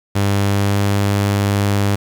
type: tone with pitch glide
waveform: sawtooth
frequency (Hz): 100 to 100.87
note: G2 to G2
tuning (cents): +35 to +50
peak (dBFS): -10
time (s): 0.15-1.96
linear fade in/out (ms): 10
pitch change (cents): +15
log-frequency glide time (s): 0.49-1.15
effects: 7-bit